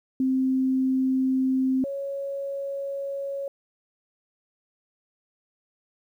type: tone pair in turn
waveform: sine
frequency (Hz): 261.7 / 554.5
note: C4 / C#5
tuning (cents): 0 / 0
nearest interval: octave + minor second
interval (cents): 1300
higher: second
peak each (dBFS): -20 / -28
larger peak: first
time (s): 0.2-1.84 / 1.84-3.48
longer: neither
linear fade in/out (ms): 2
effects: 10-bit